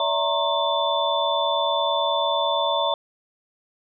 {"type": "tone cluster", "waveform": "sine", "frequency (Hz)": [575, 655, 926, 1075, 3520], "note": ["D5", "E5", "A#5", "C6", "A7"], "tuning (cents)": [-37, -11, -12, 47, 0], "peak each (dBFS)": [-26, -26, -25, -28, -26], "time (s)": [0, 2.94], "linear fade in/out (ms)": 2, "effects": []}